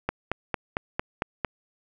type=click train; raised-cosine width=0.5 ms; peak=-10 dBFS; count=7; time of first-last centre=0.09-1.447 s; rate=4.42 Hz; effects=none